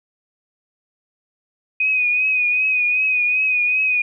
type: tone with vibrato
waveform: sine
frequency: 2497 Hz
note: D#7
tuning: 6 cents sharp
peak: -15 dBFS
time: 1.8-4.02 s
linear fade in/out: 5 ms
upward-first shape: triangle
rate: 2.6 Hz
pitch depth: 49 cents each way
effects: none